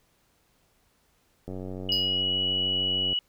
click train, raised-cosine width 2 ms, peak -24 dBFS, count 155, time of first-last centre 1.48-3.129 s, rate 93.4 Hz
sine tone with pitch glide, 2908 to 2932 Hz, F#7 to F#7, -31 to -16 cents, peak -24 dBFS, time 1.89-3.19 s, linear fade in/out 2 ms, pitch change +15 cents, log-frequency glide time 2.05-2.5 s
triangle tone with exponential decay, 4990 Hz, D#8, 4 cents sharp, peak -22 dBFS, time 1.92-2.22 s, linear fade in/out 1 ms, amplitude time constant 65 ms
effects pink hiss -67 dBFS RMS until 3.28 s

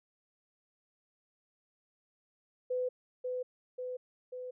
sine tone with echo, 503 Hz, B4, 32 cents sharp, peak -30 dBFS, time 2.7-2.89 s, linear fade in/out 10 ms, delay 540 ms, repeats 3, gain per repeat -3 dB, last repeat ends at 4.51 s, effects none

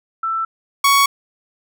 sine / sawtooth tone pair in turn, 1330 / 1116 Hz, E6 / C#6, +15 / +11 cents, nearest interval minor third, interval 304 cents, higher first, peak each -18 / -7 dBFS, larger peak second, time 0.23-0.45 / 0.84-1.06 s, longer neither, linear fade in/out 5 ms, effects none

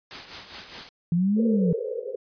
white noise with tremolo, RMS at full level -35 dBFS, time 0.11-0.89 s, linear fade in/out 0 ms, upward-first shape sine, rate 4.9 Hz, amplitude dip 60%
sine linear two-way sweep, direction up then down, 164.81 to 231 to 164.81 Hz, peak -19 dBFS, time 1.12-1.73 s, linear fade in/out 2 ms, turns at 1.45 s
pink band-pass noise, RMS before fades -30 dBFS, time 1.36-2.16 s, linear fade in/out 10 ms, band 430 to 510 Hz, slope 96 dB/octave
effects resampled to 11025 Hz

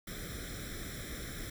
pink noise with comb filter, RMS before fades -42 dBFS, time 0.07-1.5 s, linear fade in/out 5 ms, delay 0.54 ms, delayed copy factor +1, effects none

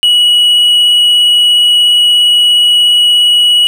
triangle tone with vibrato, 2924 Hz, F#7, 21 cents flat, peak -3 dBFS, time 0.03-3.67 s, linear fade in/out 0 ms, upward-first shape triangle, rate 17 Hz, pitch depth 10 cents each way, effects none

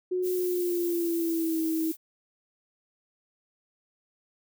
sine tone with pitch glide, 365.1 to 321.5 Hz, F#4 to E4, -23 to -43 cents, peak -25 dBFS, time 0.11-1.92 s, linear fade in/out 10 ms, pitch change -220 cents, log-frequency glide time 0.33-1.62 s
violet noise, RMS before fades -38 dBFS, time 0.22-1.97 s, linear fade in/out 50 ms
effects none

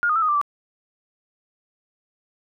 sine tone with pitch steps, 1420 / 1233 / 1326 / 1247 / 1181 / 1162 Hz, F6 / D#6 / E6 / D#6 / D6 / D6, +28 / -16 / +10 / +3 / +9 / -19 cents, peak -17 dBFS, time 0.03-0.414 s, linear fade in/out 0 ms, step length 64 ms, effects none

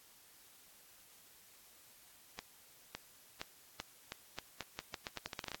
accelerating click train, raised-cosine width 0.2 ms, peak -23 dBFS, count 18, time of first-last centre 2.39-5.545 s, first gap 560 ms, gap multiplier 0.83, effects white hiss -62 dBFS RMS until 5.6 s + AAC 64 kbps

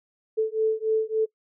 sine beating tone pair, 437.5 / 441 Hz, A4 / A4, -10 / +4 cents, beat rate 3.5 Hz, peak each -24 dBFS, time 0.37-1.26 s, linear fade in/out 20 ms, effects noise-tail reverb RT60 0.1 s tail -22 dB re dry

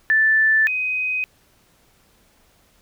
sine tone pair in turn, 1760 / 2511 Hz, A6 / D#7, 0 / +15 cents, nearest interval tritone, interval 615 cents, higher second, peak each -13 / -20 dBFS, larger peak first, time 0.1-0.67 / 0.67-1.24 s, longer neither, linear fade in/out 0 ms, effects pink hiss -58 dBFS RMS until 2.81 s

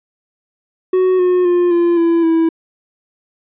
triangle tone with pitch steps, 370.8 / 361.7 / 352.8 / 344.2 / 335.7 / 327.5 Hz, F#4 / F#4 / F4 / F4 / E4 / E4, +4 / -39 / +18 / -25 / +32 / -11 cents, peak -8 dBFS, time 0.93-2.49 s, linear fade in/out 5 ms, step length 260 ms, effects resampled to 8000 Hz

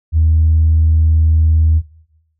sine tone, 79.5 Hz, D#2, 38 cents sharp, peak -7 dBFS, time 0.12-1.82 s, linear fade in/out 50 ms, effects noise-tail reverb RT60 0.9 s tail -21 dB re dry + tanh soft clip ceiling -4 dBFS

